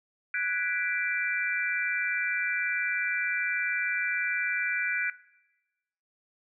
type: chord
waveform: sine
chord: G# half-diminished seventh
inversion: third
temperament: equal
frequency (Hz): 1480 / 1661.2 / 1975.5 / 2349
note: F#6 / G#6 / B6 / D7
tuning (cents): 0 / 0 / 0 / 0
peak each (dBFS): -31 / -35 / -35 / -32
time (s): 0.34-5.1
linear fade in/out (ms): 2
effects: noise-tail reverb RT60 1.0 s tail -18 dB re dry